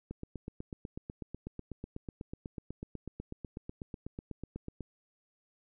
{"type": "click train", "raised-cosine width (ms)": 3, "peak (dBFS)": -27, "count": 39, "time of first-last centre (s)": [0.11, 4.807], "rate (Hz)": 8.09, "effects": []}